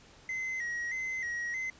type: tone with vibrato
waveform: triangle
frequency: 1975.5 Hz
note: B6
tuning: in tune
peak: -31 dBFS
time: 0.29-1.7 s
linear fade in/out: 2 ms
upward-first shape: square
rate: 1.6 Hz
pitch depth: 68 cents each way
effects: pink hiss -57 dBFS RMS until 1.79 s + resampled to 16000 Hz